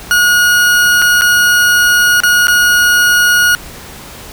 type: tone with dropouts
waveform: 40% pulse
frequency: 1446 Hz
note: F#6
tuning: 40 cents flat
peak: -6 dBFS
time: 0.11-3.55 s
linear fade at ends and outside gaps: 0 ms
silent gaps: 1.018-1.022 / 1.211-1.219 / 2.203-2.235 / 2.47-2.482 s
effects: pink hiss -31 dBFS RMS until 4.32 s